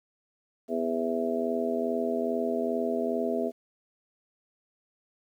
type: harmonic tone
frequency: 82.41 Hz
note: E2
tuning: in tune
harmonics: 3 / 4 / 5 / 6 / 7 / 8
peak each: -31 / -39 / -31 / -35 / -42 / -31 dBFS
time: 0.68-3.52 s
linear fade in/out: 50 ms
effects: 10-bit